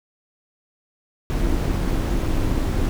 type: noise with amplitude modulation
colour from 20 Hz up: brown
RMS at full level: -18 dBFS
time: 1.3-2.89 s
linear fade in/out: 0 ms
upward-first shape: sine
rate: 298 Hz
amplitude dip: 65%
effects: none